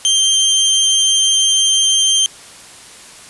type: tone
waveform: 25% pulse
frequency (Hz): 3153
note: G7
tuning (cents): +9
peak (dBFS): -7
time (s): 0.05-2.26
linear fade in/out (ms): 0
effects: white hiss -38 dBFS RMS until 3.29 s + resampled to 24000 Hz